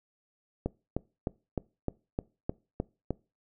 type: click train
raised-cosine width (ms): 2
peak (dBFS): -16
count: 9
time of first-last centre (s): 0.66-3.106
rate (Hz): 3.27
effects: noise-tail reverb RT60 0.3 s tail -23 dB re dry